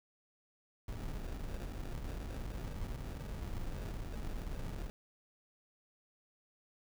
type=noise with sample-and-hold; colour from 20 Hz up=brown; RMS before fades=-41 dBFS; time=0.88-4.9 s; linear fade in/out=2 ms; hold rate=1050 Hz; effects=none